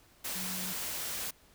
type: tone in noise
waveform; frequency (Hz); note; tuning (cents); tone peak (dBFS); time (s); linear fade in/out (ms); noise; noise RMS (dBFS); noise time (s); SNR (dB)
sine; 185; F#3; 0; -42; 0.35-0.73; 10; white; -37; 0.24-1.31; -8
effects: pink hiss -62 dBFS RMS until 1.54 s